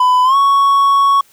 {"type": "tone with pitch glide", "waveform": "triangle", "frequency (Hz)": [1002, 1111.8], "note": ["B5", "C#6"], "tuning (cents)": [25, 5], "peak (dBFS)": -6, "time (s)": [0, 1.21], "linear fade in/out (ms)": 5, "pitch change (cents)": 180, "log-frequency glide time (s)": [0.24, 0.36], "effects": ["white hiss -50 dBFS RMS until 1.32 s"]}